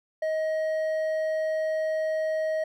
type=tone with hard clipping; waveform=sine; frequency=630 Hz; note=D#5; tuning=21 cents sharp; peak=-26 dBFS; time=0.22-2.64 s; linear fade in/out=5 ms; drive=5 dB; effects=none